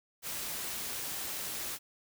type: noise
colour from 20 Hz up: white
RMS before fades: -38 dBFS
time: 0.22-1.79 s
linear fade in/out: 50 ms
effects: none